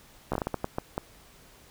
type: slowing click train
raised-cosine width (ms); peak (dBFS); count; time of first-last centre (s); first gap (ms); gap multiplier
1; -14; 10; 0.32-0.979; 14; 1.39
effects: pink hiss -55 dBFS RMS until 1.7 s